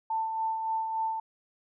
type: tone with tremolo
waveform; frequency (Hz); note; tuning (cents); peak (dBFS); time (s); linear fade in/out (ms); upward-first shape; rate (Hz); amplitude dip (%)
sine; 890; A5; +20; -26; 0.1-1.2; 5; sine; 3.5; 40
effects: none